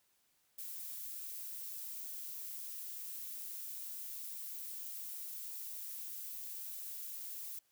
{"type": "noise", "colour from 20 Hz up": "violet", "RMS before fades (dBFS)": -45, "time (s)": [0.58, 7.59], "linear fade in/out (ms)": 5, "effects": ["white hiss -75 dBFS RMS until 7.71 s"]}